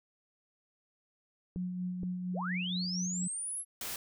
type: tone with tremolo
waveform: sine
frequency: 181 Hz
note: F#3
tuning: 38 cents flat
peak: -32 dBFS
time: 1.56-3.28 s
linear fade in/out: 10 ms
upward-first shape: sine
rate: 4.3 Hz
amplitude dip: 35%
type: clicks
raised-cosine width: 3 ms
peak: -28 dBFS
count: 2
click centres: 1.561 / 2.033 s
type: linear sweep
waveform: sine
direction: up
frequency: 277.2 to 11260 Hz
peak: -35 dBFS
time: 2.33-3.65 s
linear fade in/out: 50 ms
type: noise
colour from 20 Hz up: white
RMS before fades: -39 dBFS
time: 3.81-3.96 s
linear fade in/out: 2 ms
effects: none